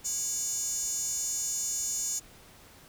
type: tone with high-pass filter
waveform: square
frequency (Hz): 324.3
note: E4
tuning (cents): -28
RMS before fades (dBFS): -32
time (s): 0.04-2.2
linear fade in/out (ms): 20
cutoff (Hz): 6700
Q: 8.8
effects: pink hiss -54 dBFS RMS until 2.88 s